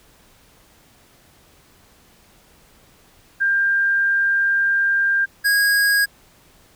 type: tone pair in turn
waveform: sine / square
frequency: 1595 / 1642.7 Hz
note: G6 / G#6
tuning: +30 / -19 cents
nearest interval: minor second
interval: 51 cents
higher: second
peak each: -15 dBFS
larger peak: neither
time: 3.4-5.26 / 5.44-6.06 s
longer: first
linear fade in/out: 20 ms
effects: pink hiss -53 dBFS RMS until 6.75 s